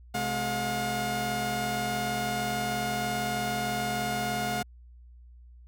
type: tone cluster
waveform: sawtooth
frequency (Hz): 129.6 / 212.9 / 716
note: C3 / G#3 / F5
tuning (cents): -16 / +43 / +43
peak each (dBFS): -33 / -30 / -26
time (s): 0.14-4.63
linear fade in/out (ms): 10
effects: added 60 Hz sine -48 dBFS peak until 5.67 s